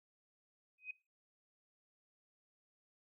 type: tone with exponential growth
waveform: sine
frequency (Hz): 2512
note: D#7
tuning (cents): +16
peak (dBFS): -38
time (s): 0.78-0.91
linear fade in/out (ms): 5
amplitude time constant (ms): 28
effects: noise-tail reverb RT60 0.3 s tail -22 dB re dry